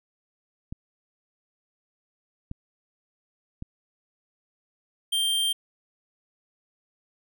clicks, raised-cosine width 5 ms, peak -22 dBFS, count 3, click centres 0.725 / 2.514 / 3.624 s
square tone, 3170 Hz, G7, 19 cents sharp, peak -23 dBFS, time 5.12-5.53 s, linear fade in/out 10 ms
effects none

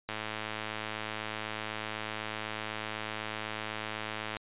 click train, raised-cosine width 0.3 ms, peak -19 dBFS, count 463, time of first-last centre 0.09-4.368 s, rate 108 Hz, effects resampled to 8000 Hz

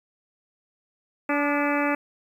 harmonic tone with a mistuned harmonic, 288.5 Hz, D4, 31 cents flat, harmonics 1 / 2 / 3 / 4 / 5 / 6 / 7 / 8 / 9, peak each -25 / -28 / -30 / -31 / -32 / -33 / -33 / -34 / -35 dBFS, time 1.29-1.95 s, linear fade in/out 5 ms, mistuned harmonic 4, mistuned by +48 cents, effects 9-bit

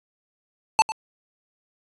square tone with echo, 880 Hz, A5, in tune, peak -13 dBFS, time 0.79-0.82 s, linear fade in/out 0 ms, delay 100 ms, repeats 1, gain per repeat -14 dB, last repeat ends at 0.92 s, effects resampled to 22050 Hz

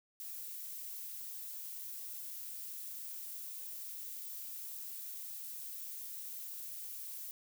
violet noise, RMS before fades -45 dBFS, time 0.2-7.31 s, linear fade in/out 0 ms, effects none

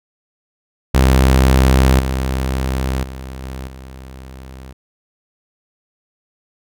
sawtooth tone with level steps, 65.41 Hz, C2, in tune, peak -5 / -13 / -24 / -22 / -29 dBFS, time 0.94-4.73 s, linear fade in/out 10 ms, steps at 1.99 / 3.03 / 3.43 / 3.67 s, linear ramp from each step 5 ms, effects none

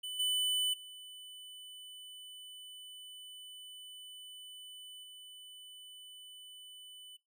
square tone with level steps, 3000 Hz, F#7, 23 cents sharp, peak -39 / -30 / -48 / -50 dBFS, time 0.03-7.17 s, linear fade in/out 10 ms, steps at 0.19 / 0.73 / 5.03 s, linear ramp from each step 10 ms, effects noise-tail reverb RT60 0.2 s tail -18 dB re dry

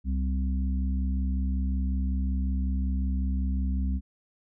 harmonic tone, 65.41 Hz, C2, in tune, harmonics 1 / 3 / 4, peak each -25 / -33 / -38 dBFS, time 0.04-4.01 s, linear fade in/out 50 ms, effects none

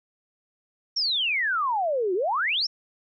sine exponential two-way sweep, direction down then up, 5660 to 349.2 to 5660 Hz, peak -22 dBFS, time 0.96-2.67 s, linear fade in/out 10 ms, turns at 2.14 s, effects none

